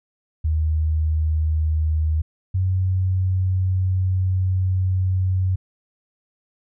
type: tone pair in turn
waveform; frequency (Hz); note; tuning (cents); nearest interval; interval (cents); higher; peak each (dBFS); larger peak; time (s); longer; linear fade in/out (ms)
sine; 78.3 / 93.11; D#2 / F#2; +11 / +11; minor third; 300; second; -17; neither; 0.44-2.22 / 2.54-5.56; second; 10
effects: none